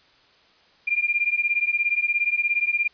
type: beating tone pair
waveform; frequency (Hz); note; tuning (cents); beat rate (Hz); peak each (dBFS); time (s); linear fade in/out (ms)
sine; 2392 / 2409; D7 / D7; +31 / +43; 17; -23; 0.87-2.88; 10
effects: white hiss -57 dBFS RMS until 2.93 s + resampled to 11025 Hz